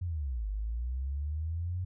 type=linear two-way sweep; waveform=sine; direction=down then up; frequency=92.5 to 49 to 92.5 Hz; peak=-31 dBFS; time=0.01-1.85 s; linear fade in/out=10 ms; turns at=0.48 s; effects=none